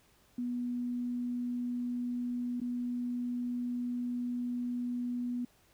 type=tone with dropouts; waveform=sine; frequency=244.2 Hz; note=B3; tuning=19 cents flat; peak=-32 dBFS; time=0.38-5.45 s; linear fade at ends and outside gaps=5 ms; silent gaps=2.602-2.614 s; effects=pink hiss -66 dBFS RMS until 5.73 s